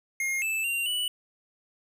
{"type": "tone with pitch steps", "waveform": "square", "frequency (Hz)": [2136, 2633, 2769, 2958], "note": ["C7", "E7", "F7", "F#7"], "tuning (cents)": [35, -3, -15, -1], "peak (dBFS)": -27, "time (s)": [0.2, 1.08], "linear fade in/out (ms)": 2, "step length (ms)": 220, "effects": []}